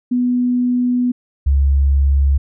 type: tone pair in turn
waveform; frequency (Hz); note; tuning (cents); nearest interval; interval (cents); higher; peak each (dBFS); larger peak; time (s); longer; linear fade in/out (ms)
sine; 246.9 / 69.28; B3 / C#2; 0 / 0; octave + minor seventh; 2200; first; -13 / -10; second; 0.11-1.12 / 1.46-2.38; first; 10
effects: none